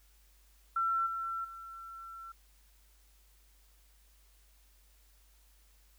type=tone with level steps; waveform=sine; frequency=1348 Hz; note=E6; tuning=38 cents sharp; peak=-28 / -34 / -44 dBFS; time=0.76-2.32 s; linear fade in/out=5 ms; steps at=1.06 / 1.44 s; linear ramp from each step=10 ms; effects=added 50 Hz sine -62 dBFS peak until 5.98 s + white hiss -68 dBFS RMS until 5.98 s